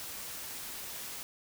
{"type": "noise", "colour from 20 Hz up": "white", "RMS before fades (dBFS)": -42, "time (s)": [0, 1.23], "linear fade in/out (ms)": 0, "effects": []}